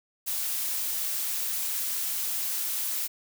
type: noise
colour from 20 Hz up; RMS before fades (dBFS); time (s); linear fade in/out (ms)
blue; -30; 0.26-3.08; 20
effects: none